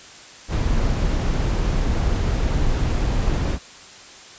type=noise; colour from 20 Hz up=brown; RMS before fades=-20 dBFS; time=0.48-3.59 s; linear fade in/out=50 ms; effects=white hiss -42 dBFS RMS until 4.38 s + resampled to 16000 Hz